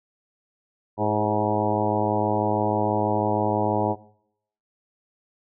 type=harmonic tone with a mistuned harmonic; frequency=106.2 Hz; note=G#2; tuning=39 cents sharp; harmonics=1 / 2 / 3 / 4 / 5 / 6 / 7 / 8 / 9; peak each=-29 / -29 / -29 / -29 / -29 / -29 / -29 / -29 / -29 dBFS; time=0.97-3.96 s; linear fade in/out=50 ms; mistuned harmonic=4; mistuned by=-40 cents; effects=noise-tail reverb RT60 0.7 s tail -19 dB re dry